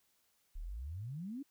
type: exponential sweep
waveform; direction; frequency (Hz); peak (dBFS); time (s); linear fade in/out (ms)
sine; up; 33 to 293.7; -40; 0.55-1.43; 10
effects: white hiss -75 dBFS RMS until 1.5 s